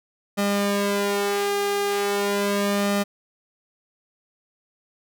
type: tone with flanger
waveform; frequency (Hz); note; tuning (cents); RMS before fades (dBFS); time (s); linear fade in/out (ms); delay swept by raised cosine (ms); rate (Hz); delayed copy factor
sawtooth; 201.9; G#3; -49; -23; 0.37-3.04; 20; 1.6 to 2.5; 0.38; +0.9
effects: none